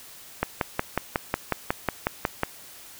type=click train; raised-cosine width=0.5 ms; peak=-7 dBFS; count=12; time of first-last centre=0.43-2.434 s; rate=5.49 Hz; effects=white hiss -46 dBFS RMS until 2.99 s